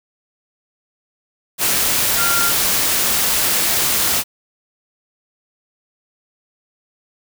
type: tone in noise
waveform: sine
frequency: 1391 Hz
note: F6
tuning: 7 cents flat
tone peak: -19 dBFS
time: 2.16-2.53 s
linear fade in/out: 50 ms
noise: white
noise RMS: -17 dBFS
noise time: 1.58-4.24 s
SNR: -5 dB
effects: none